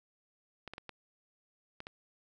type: clicks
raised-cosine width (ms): 0.3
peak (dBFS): -27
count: 6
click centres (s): 0.677 / 0.736 / 0.781 / 0.893 / 1.804 / 1.869
effects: none